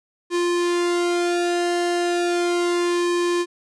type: tone with flanger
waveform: sawtooth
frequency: 349.2 Hz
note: F4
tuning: in tune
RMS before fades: -21 dBFS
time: 0.3-3.46 s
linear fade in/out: 50 ms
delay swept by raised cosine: 1.4 to 2.02 ms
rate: 0.33 Hz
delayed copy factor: -0.9
effects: resampled to 22050 Hz